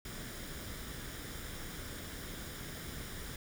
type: noise with comb filter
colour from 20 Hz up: pink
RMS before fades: -44 dBFS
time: 0.05-3.36 s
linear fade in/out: 2 ms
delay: 0.57 ms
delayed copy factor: +0.5
effects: none